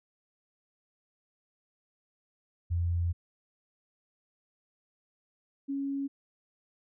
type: tone pair in turn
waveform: sine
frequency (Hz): 86 / 276.9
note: F2 / C#4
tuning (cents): -26 / -2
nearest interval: octave + minor sixth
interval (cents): 2024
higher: second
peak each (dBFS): -26 / -30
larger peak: first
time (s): 2.7-3.13 / 5.68-6.08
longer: first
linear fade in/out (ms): 20
effects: none